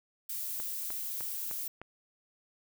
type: noise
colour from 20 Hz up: violet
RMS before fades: -37 dBFS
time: 0.29-1.68 s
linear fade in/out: 5 ms
type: click train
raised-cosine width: 0.5 ms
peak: -29 dBFS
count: 5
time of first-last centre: 0.6-1.816 s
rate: 3.29 Hz
effects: none